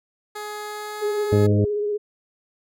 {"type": "tone with pitch glide", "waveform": "15% pulse", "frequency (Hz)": [420, 423.7], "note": ["G#4", "G#4"], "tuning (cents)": [19, 35], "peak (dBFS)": -24, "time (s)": [0.35, 1.47], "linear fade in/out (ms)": 10, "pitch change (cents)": 16, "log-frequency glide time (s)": [0.66, 1.35]}
{"type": "tone with vibrato", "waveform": "sine", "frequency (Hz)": 415.3, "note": "G#4", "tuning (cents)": 0, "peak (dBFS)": -21, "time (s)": [1.01, 1.98], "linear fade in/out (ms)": 20, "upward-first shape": "triangle", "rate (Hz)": 16, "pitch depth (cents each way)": 32}
{"type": "harmonic tone", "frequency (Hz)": 103.1, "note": "G#2", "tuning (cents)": -12, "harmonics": [1, 2, 3, 4, 5, 6], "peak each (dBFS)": [-17, -23, -25, -26, -30, -32], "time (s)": [1.32, 1.65], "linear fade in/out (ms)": 5}
{"effects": []}